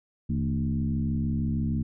sine tone with frequency modulation, 155.56 Hz, D#3, in tune, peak -24 dBFS, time 0.29-1.83 s, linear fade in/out 10 ms, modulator 66.4 Hz, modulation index 1.5, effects none

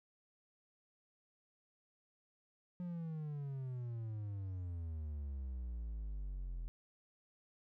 triangle exponential sweep, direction down, 180 to 41.2 Hz, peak -38 dBFS, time 2.8-6.68 s, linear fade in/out 0 ms, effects none

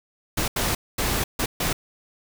pink noise bursts at uneven times, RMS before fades -24 dBFS, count 5, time 0.37-0.48 / 0.56-0.75 / 0.98-1.24 / 1.39-1.46 / 1.6-1.73 s, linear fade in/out 5 ms, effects none

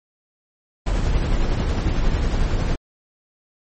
brown noise with tremolo, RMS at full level -18 dBFS, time 0.86-2.76 s, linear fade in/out 10 ms, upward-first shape sine, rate 11 Hz, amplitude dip 30%, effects MP3 32 kbps

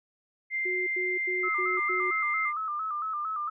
sine tone, 2093 Hz, C7, in tune, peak -27 dBFS, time 0.5-2.53 s, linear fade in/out 50 ms
sine tone bursts, 367.3 Hz, F#4, 13 cents flat, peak -32 dBFS, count 5, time 0.65-2.11 s, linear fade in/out 10 ms, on 220 ms, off 90 ms
sine tone with vibrato, 1244.5 Hz, D#6, in tune, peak -29 dBFS, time 1.43-3.5 s, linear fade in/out 10 ms, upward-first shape square, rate 4.4 Hz, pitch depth 67 cents each way
effects none

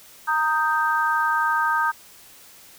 sine chord, Eb major, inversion second, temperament equal with one note detuned, 925.4 / 1244.5 / 1568 Hz, Bb5 / Eb6 / G6, -13 / 0 / 0 cents, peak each -23 dBFS, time 0.27-1.92 s, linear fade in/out 20 ms, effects white hiss -48 dBFS RMS until 2.78 s

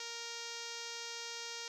5% pulse tone with low-pass filter, 466.2 Hz, A#4, in tune, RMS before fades -44 dBFS, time 0-1.68 s, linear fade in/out 2 ms, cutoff 6300 Hz, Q 2.2, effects none

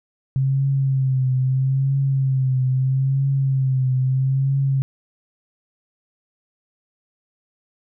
sine tone with vibrato, 133 Hz, C3, 29 cents sharp, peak -16 dBFS, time 0.36-4.82 s, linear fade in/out 0 ms, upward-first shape triangle, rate 0.77 Hz, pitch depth 60 cents each way, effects none

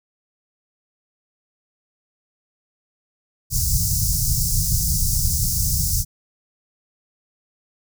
pink band-stop noise, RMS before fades -20 dBFS, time 3.5-6.05 s, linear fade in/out 50 ms, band 160 to 5100 Hz, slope 48 dB/octave, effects none

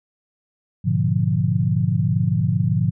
sine chord, G# diminished seventh, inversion none, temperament equal with one note detuned, 103.83 / 121.91 / 146.83 / 174.61 Hz, G#2 / B2 / D3 / F3, 0 / -22 / 0 / 0 cents, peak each -22 dBFS, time 0.84-2.91 s, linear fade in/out 20 ms, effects none

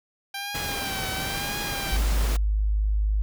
10% pulse tone with vibrato, 790 Hz, G5, 13 cents sharp, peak -22 dBFS, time 0.34-1.97 s, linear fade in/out 5 ms, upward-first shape triangle, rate 1 Hz, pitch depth 76 cents each way
pink noise, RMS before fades -32 dBFS, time 0.54-2.37 s, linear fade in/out 10 ms
sine tone, 51.91 Hz, G#1, in tune, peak -20 dBFS, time 1.92-3.22 s, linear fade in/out 0 ms
effects none

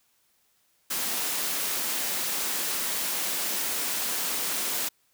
white high-pass noise, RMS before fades -29 dBFS, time 0.9-4.89 s, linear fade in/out 10 ms, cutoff 170 Hz, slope 24 dB/octave, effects white hiss -68 dBFS RMS until 5.13 s

